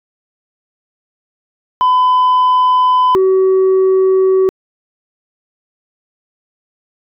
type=tone pair in turn; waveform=sine; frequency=1007 / 378.8 Hz; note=B5 / F#4; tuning=+33 / +41 cents; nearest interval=octave + perfect fourth; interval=1692 cents; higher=first; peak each=-5 dBFS; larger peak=neither; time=1.81-3.15 / 3.15-4.49 s; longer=neither; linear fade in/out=0 ms; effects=tanh soft clip ceiling -7 dBFS